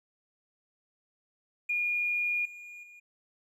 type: tone with level steps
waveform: triangle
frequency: 2431 Hz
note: D#7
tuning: 41 cents flat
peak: -23 / -42 / -48 dBFS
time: 1.69-3 s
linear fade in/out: 10 ms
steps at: 2.45 / 2.83 s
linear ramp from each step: 5 ms
effects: tanh soft clip ceiling -25 dBFS